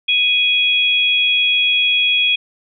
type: tone pair together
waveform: sine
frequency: 2489 / 3322 Hz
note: D#7 / G#7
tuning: 0 / 0 cents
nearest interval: perfect fourth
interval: 500 cents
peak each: -15 dBFS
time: 0.08-2.36 s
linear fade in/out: 10 ms
effects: none